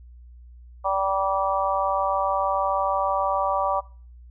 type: harmonic tone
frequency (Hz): 193.5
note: G3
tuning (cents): -22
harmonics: 3 / 4 / 5 / 6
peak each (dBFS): -26 / -26 / -26 / -26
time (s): 0.84-3.81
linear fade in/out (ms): 20
effects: noise-tail reverb RT60 0.4 s tail -20 dB re dry + added 60 Hz sine -43 dBFS peak until 4.3 s